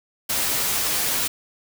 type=noise with comb filter; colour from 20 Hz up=white; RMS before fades=-23 dBFS; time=0.29-1.28 s; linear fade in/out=10 ms; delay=12 ms; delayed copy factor=-0.6; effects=none